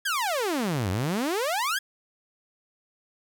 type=exponential two-way sweep; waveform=sawtooth; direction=down then up; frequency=1700 to 87.8 to 1700 Hz; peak=-21 dBFS; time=0.05-1.79 s; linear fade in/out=10 ms; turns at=0.9 s; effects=none